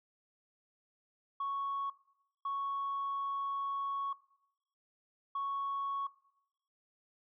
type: tone bursts at uneven times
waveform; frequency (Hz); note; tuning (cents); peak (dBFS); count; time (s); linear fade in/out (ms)
sine; 1108.7; C#6; 0; -32; 3; 1.4-1.9 / 2.45-4.13 / 5.35-6.07; 5
effects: noise-tail reverb RT60 0.8 s tail -20 dB re dry + tanh soft clip ceiling -30 dBFS